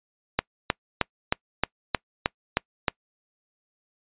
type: click train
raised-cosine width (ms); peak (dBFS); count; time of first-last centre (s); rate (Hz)
0.3; -4; 9; 0.39-2.882; 3.21
effects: noise-tail reverb RT60 0.1 s tail -26 dB re dry + resampled to 8000 Hz